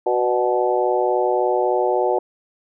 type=harmonic tone with a mistuned harmonic; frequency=123.47 Hz; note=B2; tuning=in tune; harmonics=3 / 4 / 5 / 6 / 7; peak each=-21 / -22 / -23 / -24 / -24 dBFS; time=0.06-2.19 s; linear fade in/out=5 ms; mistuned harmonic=5; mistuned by=-36 cents; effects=none